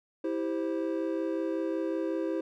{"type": "chord", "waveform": "triangle", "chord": "C major", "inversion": "first", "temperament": "just", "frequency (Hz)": [327, 392.4, 523.3], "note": ["E4", "G4", "C5"], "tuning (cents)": [-14, 2, 0], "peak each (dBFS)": [-29, -33, -33], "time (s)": [0.24, 2.41], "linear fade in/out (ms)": 5, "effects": []}